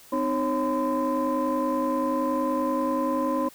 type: tone cluster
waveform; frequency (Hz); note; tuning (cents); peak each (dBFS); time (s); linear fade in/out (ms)
sine; 257.2 / 307.7 / 546 / 1019; C4 / D#4 / C#5 / C6; -30 / -19 / -26 / -46; -27; 0.12-3.49; 10
effects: tanh soft clip ceiling -17 dBFS + white hiss -51 dBFS RMS until 3.54 s